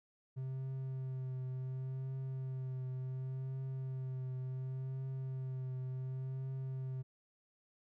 triangle tone with vibrato, 130.81 Hz, C3, in tune, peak -36 dBFS, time 0.36-7.03 s, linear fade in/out 20 ms, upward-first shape triangle, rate 0.69 Hz, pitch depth 28 cents each way, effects none

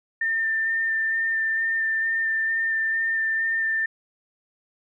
sine tone with vibrato, 1798 Hz, A6, 37 cents sharp, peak -21 dBFS, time 0.21-3.86 s, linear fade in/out 5 ms, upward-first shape square, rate 2.2 Hz, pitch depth 9 cents each way, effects none

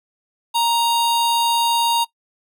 square tone pair together, 934 / 3726 Hz, A#5 / A#7, +3 / -2 cents, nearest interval 2 octaves, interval 2395 cents, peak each -17 / -23 dBFS, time 0.54-2.05 s, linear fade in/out 20 ms, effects noise-tail reverb RT60 0.1 s tail -20 dB re dry

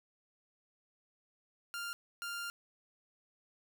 sawtooth tone bursts at uneven times, 1396.9 Hz, F6, in tune, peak -35 dBFS, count 2, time 1.74-1.93 / 2.22-2.5 s, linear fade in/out 0 ms, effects none

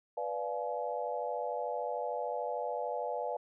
sine chord, B diminished seventh, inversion none, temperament equal with one note detuned, 493.9 / 587.3 / 698.5 / 850 Hz, B4 / D5 / F5 / Ab5, 0 / 0 / 0 / +40 cents, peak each -38 / -38 / -39 / -39 dBFS, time 0.17-3.37 s, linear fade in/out 5 ms, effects none

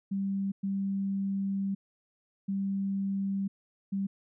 sine tone bursts at uneven times, 196 Hz, G3, in tune, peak -28 dBFS, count 4, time 0.11-0.52 / 0.63-1.75 / 2.48-3.48 / 3.92-4.07 s, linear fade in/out 10 ms, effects none

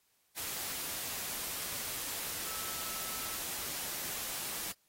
sine tone in noise, 1308 Hz, E6, 14 cents flat, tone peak -49 dBFS, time 2.45-3.37 s, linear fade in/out 20 ms, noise white, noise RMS -39 dBFS, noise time 0.36-4.73 s, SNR -13 dB, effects white hiss -73 dBFS RMS until 4.88 s + AAC 48 kbps

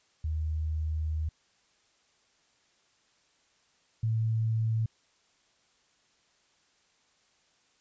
sine tone pair in turn, 78.1 / 111.83 Hz, D#2 / A2, +7 / +29 cents, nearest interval tritone, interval 622 cents, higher second, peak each -28 / -25 dBFS, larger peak second, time 0.24-1.29 / 4.03-4.86 s, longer first, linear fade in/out 5 ms, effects white hiss -68 dBFS RMS until 7.8 s + resampled to 16000 Hz

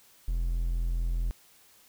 triangle tone, 42.37 Hz, E1, 48 cents sharp, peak -24 dBFS, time 0.28-1.31 s, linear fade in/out 0 ms, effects white hiss -59 dBFS RMS until 1.88 s

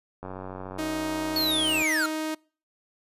click train, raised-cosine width 1 ms, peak -23 dBFS, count 150, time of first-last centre 0.23-1.82 s, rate 93.7 Hz
sawtooth tone, 312.8 Hz, D#4, 9 cents sharp, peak -24 dBFS, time 0.78-2.35 s, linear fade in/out 10 ms
square linear sweep, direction down, 4435 to 1334 Hz, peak -24 dBFS, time 1.36-2.06 s, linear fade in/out 2 ms
effects noise-tail reverb RT60 0.4 s tail -26 dB re dry + resampled to 32000 Hz

